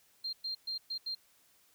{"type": "tone bursts at uneven times", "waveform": "triangle", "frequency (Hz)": 4186, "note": "C8", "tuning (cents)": 0, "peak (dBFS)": -31, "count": 5, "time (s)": [[0.24, 0.33], [0.44, 0.55], [0.67, 0.78], [0.9, 0.98], [1.06, 1.15]], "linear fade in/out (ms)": 10, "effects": ["tanh soft clip ceiling -33 dBFS", "white hiss -67 dBFS RMS until 1.74 s"]}